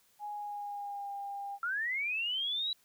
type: tone with pitch glide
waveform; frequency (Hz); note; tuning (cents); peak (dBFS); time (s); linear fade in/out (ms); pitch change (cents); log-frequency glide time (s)
sine; 830.6 to 801.8; G#5 to G5; 0 to +39; -37; 0.19-1.59; 50; -61; 0.32-1.11
type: linear sweep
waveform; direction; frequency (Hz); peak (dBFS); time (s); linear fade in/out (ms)
sine; up; 1346 to 3951; -31; 1.63-2.73; 2
effects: white hiss -68 dBFS RMS until 2.84 s